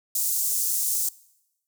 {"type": "high-pass noise", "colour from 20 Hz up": "pink", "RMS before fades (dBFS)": -25, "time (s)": [0.15, 1.09], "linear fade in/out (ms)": 5, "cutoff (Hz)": 6900, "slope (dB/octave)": 24, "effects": ["noise-tail reverb RT60 0.9 s tail -22 dB re dry"]}